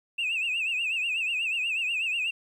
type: tone with vibrato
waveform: sine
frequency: 2637 Hz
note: E7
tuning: in tune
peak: -24 dBFS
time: 0.18-2.31 s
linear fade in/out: 10 ms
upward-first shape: triangle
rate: 8.2 Hz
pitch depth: 140 cents each way
effects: tanh soft clip ceiling -23 dBFS + 10-bit